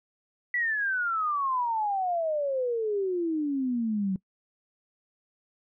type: exponential sweep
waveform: sine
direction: down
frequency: 1978 to 185 Hz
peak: -25 dBFS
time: 0.54-4.16 s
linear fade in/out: 2 ms
effects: noise-tail reverb RT60 0.1 s tail -22 dB re dry